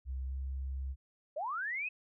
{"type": "tone with pitch glide", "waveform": "sine", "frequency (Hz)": [65.41, 66.75], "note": ["C2", "C2"], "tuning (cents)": [0, 35], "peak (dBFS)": -35, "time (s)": [0.05, 0.96], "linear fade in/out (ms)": 50, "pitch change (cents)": 35, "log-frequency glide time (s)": [0.26, 0.33]}
{"type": "linear sweep", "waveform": "sine", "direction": "up", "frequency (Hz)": [546, 2598], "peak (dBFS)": -34, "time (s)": [1.36, 1.89], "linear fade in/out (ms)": 10}
{"effects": []}